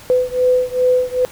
sine beating tone pair, 502 / 504.5 Hz, B4 / B4, +28 / +37 cents, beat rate 2.5 Hz, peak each -15 / -16 dBFS, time 0.1-1.25 s, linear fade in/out 0 ms, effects pink hiss -39 dBFS RMS until 1.31 s

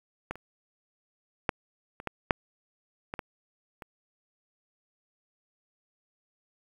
clicks, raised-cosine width 0.5 ms, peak -18 / -30 / -9 / -25 / -16 / -6 / -19 / -18 / -26 dBFS, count 9, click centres 0.31 / 0.356 / 1.492 / 2.001 / 2.073 / 2.308 / 3.139 / 3.192 / 3.822 s, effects 8-bit

